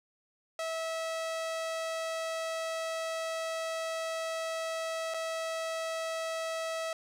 sawtooth tone with dropouts, 650 Hz, E5, 24 cents flat, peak -29 dBFS, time 0.59-6.93 s, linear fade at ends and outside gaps 2 ms, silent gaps 5.139-5.143 s, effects low-pass 10000 Hz 12 dB/octave + 11-bit

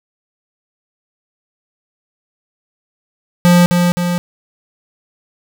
square tone with echo, 175.8 Hz, F3, 12 cents sharp, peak -7 dBFS, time 3.45-3.66 s, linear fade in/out 0 ms, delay 260 ms, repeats 2, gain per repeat -4 dB, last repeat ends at 4.18 s, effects 8-bit

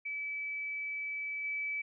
sine tone with level steps, 2300 Hz, D7, 37 cents flat, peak -35 / -33 dBFS, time 0.05-1.82 s, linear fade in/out 10 ms, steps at 1.44 s, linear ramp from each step 5 ms, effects none

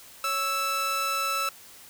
sawtooth tone pair together, 554.4 / 1318.5 Hz, C#5 / E6, 0 / 0 cents, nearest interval octave + minor third, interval 1500 cents, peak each -33 / -22 dBFS, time 0.24-1.49 s, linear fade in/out 2 ms, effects white hiss -49 dBFS RMS until 1.89 s

